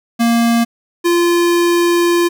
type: tone pair in turn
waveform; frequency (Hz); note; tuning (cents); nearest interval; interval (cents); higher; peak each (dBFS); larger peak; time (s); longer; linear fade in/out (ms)
square; 233.1 / 345.4; A#3 / F4; 0 / -19; perfect fifth; 681; second; -11; neither; 0.19-0.65 / 1.04-2.29; second; 20
effects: none